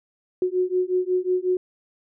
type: beating tone pair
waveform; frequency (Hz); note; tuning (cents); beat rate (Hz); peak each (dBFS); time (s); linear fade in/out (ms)
sine; 363.2 / 368.7; F#4 / F#4; -32 / -6; 5.5; -23; 0.42-1.57; 2
effects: none